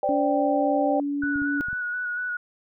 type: chord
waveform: sine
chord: C suspended second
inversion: none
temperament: equal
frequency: 523.3 / 587.3 / 784 Hz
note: C5 / D5 / G5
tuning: 0 / 0 / 0 cents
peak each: -28 / -24 / -25 dBFS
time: 0.03-1 s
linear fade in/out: 2 ms
type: tone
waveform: sine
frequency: 285.7 Hz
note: D4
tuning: 48 cents flat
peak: -24 dBFS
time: 0.09-1.61 s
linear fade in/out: 0 ms
type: tone with vibrato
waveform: sine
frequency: 1467 Hz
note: F#6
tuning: 15 cents flat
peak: -26 dBFS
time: 1.22-2.37 s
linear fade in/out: 5 ms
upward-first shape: square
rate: 4.2 Hz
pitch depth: 18 cents each way
type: clicks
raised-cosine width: 5 ms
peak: -29 dBFS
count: 6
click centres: 1.237 / 1.359 / 1.419 / 1.606 / 1.685 / 1.73 s
effects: none